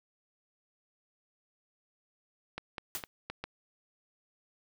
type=clicks; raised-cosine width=0.3 ms; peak=-21 dBFS; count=5; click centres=2.58 / 2.782 / 3.038 / 3.3 / 3.44 s
type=noise with exponential decay; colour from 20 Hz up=white; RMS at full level=-33 dBFS; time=2.95-3.07 s; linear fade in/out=0 ms; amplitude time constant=24 ms
effects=none